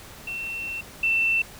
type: tone pair in turn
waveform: sine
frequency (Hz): 2700 / 2680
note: E7 / E7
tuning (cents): +41 / +28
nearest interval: unison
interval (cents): 13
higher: first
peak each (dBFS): -29 / -19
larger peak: second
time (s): 0.27-0.81 / 1.03-1.42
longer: first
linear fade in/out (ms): 5
effects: pink hiss -44 dBFS RMS until 1.59 s